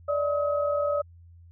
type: tone cluster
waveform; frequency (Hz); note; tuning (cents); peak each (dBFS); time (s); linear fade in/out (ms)
sine; 581 / 621 / 1272; D5 / D#5 / D#6; -19 / -3 / +38; -24 / -33 / -31; 0.08-1.02; 10
effects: added 85 Hz sine -48 dBFS peak until 1.51 s